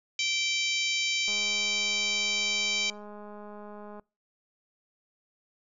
harmonic tone, 777 Hz, G5, 16 cents flat, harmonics 3 / 4 / 5 / 6 / 7 / 8 / 9, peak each -30 / -32 / -34 / -36 / -37 / -38 / -39 dBFS, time 0.19-2.9 s, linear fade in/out 2 ms
click train, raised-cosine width 1 ms, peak -32 dBFS, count 566, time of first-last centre 1.28-3.996 s, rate 208 Hz
effects noise-tail reverb RT60 0.3 s tail -25 dB re dry

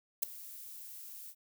violet noise with ADSR envelope, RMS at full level -27 dBFS, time 0.22-1.35 s, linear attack 12 ms, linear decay 5 ms, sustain -21 dB, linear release 59 ms, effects none

